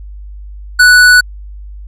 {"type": "tone with hard clipping", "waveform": "sine", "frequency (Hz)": 1480, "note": "F#6", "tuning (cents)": 0, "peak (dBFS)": -4, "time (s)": [0.79, 1.21], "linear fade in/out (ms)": 10, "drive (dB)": 13, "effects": ["added 50 Hz sine -26 dBFS peak until 1.87 s"]}